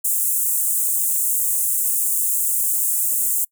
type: high-pass noise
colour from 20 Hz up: pink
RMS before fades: -20 dBFS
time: 0.04-3.45 s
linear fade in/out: 10 ms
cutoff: 7600 Hz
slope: 48 dB/octave
effects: noise-tail reverb RT60 0.1 s tail -26 dB re dry